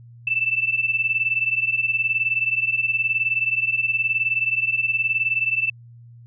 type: beating tone pair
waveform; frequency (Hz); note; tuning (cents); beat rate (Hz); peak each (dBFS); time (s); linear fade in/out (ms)
sine; 2637 / 2656; E7 / E7; 0 / +12; 19; -23 / -21; 0.27-5.7; 5
effects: added 118 Hz sine -42 dBFS peak until 6.26 s